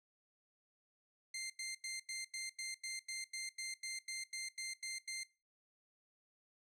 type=tone bursts; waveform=15% pulse; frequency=2093 Hz; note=C7; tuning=in tune; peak=-35 dBFS; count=16; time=1.34-5.235 s; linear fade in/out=5 ms; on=160 ms; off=89 ms; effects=noise-tail reverb RT60 0.3 s tail -20 dB re dry + low-pass 11000 Hz 12 dB/octave